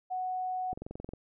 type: tone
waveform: sine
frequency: 740 Hz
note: F#5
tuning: in tune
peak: -31 dBFS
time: 0.1-0.74 s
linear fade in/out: 20 ms
type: click train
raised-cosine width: 2 ms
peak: -27 dBFS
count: 10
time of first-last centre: 0.73-1.135 s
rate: 22.2 Hz
effects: none